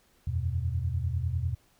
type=chord; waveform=sine; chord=E suspended second; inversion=none; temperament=equal; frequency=82.41 / 92.5 / 123.47 Hz; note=E2 / F#2 / B2; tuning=0 / 0 / 0 cents; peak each=-30 / -32 / -32 dBFS; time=0.27-1.55 s; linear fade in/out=5 ms; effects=pink hiss -65 dBFS RMS until 1.79 s